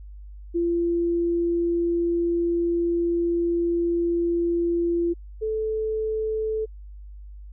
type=tone pair in turn; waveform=sine; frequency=341.9 / 436.9 Hz; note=F4 / A4; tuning=-37 / -12 cents; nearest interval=major third; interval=425 cents; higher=second; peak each=-20 / -23 dBFS; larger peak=first; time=0.54-5.14 / 5.41-6.66 s; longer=first; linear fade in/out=20 ms; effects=added 50 Hz sine -38 dBFS peak until 7.52 s